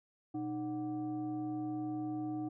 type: tone with frequency modulation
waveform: sine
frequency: 307.2 Hz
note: D#4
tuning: 22 cents flat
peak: -35 dBFS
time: 0.34-2.49 s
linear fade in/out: 10 ms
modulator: 431 Hz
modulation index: 0.6
effects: none